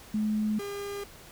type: tone pair in turn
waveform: sine / 45% pulse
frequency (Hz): 213.7 / 403.4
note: G#3 / G4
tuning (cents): +50 / +50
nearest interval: major seventh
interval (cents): 1100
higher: second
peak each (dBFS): -25 / -34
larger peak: first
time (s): 0.14-0.59 / 0.59-1.04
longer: neither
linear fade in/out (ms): 5
effects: pink hiss -50 dBFS RMS until 1.31 s